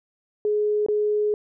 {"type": "tone with dropouts", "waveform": "sine", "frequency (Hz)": 420, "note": "G#4", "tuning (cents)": 19, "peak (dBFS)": -19, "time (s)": [0.45, 1.34], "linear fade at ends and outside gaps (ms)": 1, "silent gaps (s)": [0.863, 0.885], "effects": []}